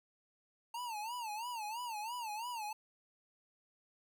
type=tone with vibrato; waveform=square; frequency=907 Hz; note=A#5; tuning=48 cents flat; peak=-40 dBFS; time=0.74-2.73 s; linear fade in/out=5 ms; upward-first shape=sine; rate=3 Hz; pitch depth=150 cents each way; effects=none